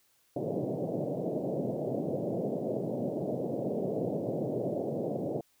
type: band-pass noise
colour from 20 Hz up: white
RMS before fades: -33 dBFS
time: 0.36-5.41 s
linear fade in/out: 5 ms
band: 120 to 630 Hz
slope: 48 dB/octave
effects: white hiss -69 dBFS RMS until 5.6 s